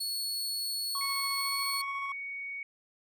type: tone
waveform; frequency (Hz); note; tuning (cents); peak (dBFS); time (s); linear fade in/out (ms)
sawtooth; 4388; C#8; -18; -29; 0-1.82; 10
type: tone with tremolo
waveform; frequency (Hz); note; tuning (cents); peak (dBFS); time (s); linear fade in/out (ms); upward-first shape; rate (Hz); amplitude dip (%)
triangle; 1105; C#6; -6; -32; 0.95-2.12; 2; square; 14; 30
type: tone with pitch glide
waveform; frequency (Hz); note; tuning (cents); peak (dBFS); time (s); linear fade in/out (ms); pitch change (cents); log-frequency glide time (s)
sine; 2200 to 2235; C#7 to C#7; -14 to +14; -36; 1.01-2.63; 2; +28; 1.35-1.6
effects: none